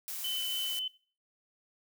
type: noise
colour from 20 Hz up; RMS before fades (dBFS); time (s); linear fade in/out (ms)
blue; -39; 0.08-0.79; 0
type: tone with vibrato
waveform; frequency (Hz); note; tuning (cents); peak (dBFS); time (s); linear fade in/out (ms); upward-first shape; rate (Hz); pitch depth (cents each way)
sine; 3029; F#7; +40; -32; 0.24-0.88; 5; triangle; 3.7; 8
effects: noise-tail reverb RT60 0.4 s tail -19 dB re dry